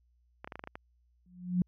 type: clicks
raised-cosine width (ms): 0.5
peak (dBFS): -26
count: 8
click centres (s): 0.445 / 0.475 / 0.522 / 0.556 / 0.594 / 0.639 / 0.674 / 0.755
type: tone with exponential growth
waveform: sine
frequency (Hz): 179.5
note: F3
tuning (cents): +48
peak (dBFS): -21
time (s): 1.26-1.62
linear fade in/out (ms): 2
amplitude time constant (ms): 77
effects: added 60 Hz sine -66 dBFS peak until 1.67 s